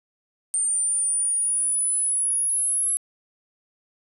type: linear sweep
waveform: sine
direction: up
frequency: 8900 to 10880 Hz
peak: -18 dBFS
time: 0.54-2.97 s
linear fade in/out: 0 ms
effects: tanh soft clip ceiling -19 dBFS + 10-bit